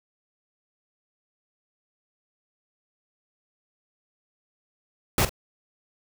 pink noise with echo, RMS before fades -21 dBFS, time 5.18-5.25 s, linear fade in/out 2 ms, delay 44 ms, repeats 1, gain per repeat -13 dB, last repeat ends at 5.294 s, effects none

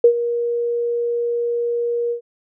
sine tone with ADSR envelope, 473.9 Hz, A#4, 28 cents sharp, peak -5 dBFS, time 0.04-2.21 s, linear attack 4 ms, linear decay 82 ms, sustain -13 dB, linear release 100 ms, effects none

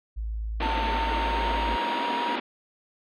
sine tone, 54.5 Hz, A1, 16 cents flat, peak -28 dBFS, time 0.16-1.77 s, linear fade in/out 20 ms
pink band-pass noise, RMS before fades -31 dBFS, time 0.6-2.4 s, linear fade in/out 5 ms, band 220 to 3800 Hz, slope 48 dB/octave
triangle tone with pitch glide, 898 to 950.3 Hz, A5 to A#5, +35 to +33 cents, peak -25 dBFS, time 0.62-2.36 s, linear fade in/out 5 ms, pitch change +98 cents, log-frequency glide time 0.74-2.02 s
effects none

